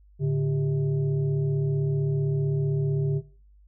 sine tone with frequency modulation, 143.8 Hz, D3, 36 cents flat, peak -21 dBFS, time 0.19-3.22 s, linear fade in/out 50 ms, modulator 252 Hz, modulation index 0.59, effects noise-tail reverb RT60 0.5 s tail -22 dB re dry + added 50 Hz sine -52 dBFS peak until 3.67 s

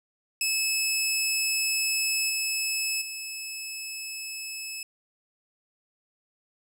15% pulse tone with level steps, 2600 Hz, E7, 24 cents flat, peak -17 / -19 / -27 dBFS, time 0.41-4.83 s, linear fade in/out 2 ms, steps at 2.29 / 3.01 s, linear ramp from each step 10 ms, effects none

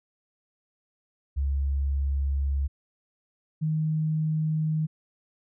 sine tone pair in turn, 69.3 / 156.16 Hz, C#2 / D#3, 0 / +7 cents, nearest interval octave + major second, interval 1407 cents, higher second, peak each -23 dBFS, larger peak neither, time 1.36-2.68 / 3.61-4.87 s, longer first, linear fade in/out 20 ms, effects none

